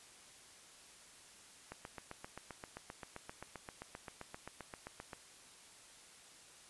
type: click train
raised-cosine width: 0.5 ms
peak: -30 dBFS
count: 27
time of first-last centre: 1.72-5.132 s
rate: 7.62 Hz
effects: white hiss -59 dBFS RMS until 6.69 s + resampled to 24000 Hz